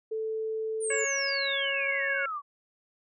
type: tone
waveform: sine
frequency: 440 Hz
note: A4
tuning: in tune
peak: -29 dBFS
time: 0.11-1.05 s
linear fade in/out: 10 ms
type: exponential sweep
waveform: sine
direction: down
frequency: 9397 to 1108.7 Hz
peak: -31 dBFS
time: 0.8-2.42 s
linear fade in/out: 50 ms
type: harmonic tone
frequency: 552 Hz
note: C#5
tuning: 7 cents flat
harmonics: 1 / 2 / 3 / 4 / 5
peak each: -34 / -42 / -32 / -32 / -40 dBFS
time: 0.9-2.26 s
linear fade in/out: 5 ms
effects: none